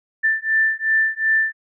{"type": "beating tone pair", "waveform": "sine", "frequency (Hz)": [1771, 1773.7], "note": ["A6", "A6"], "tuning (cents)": [11, 13], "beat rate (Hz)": 2.7, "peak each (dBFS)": -19, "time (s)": [0.23, 1.53], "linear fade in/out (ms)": 20, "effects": []}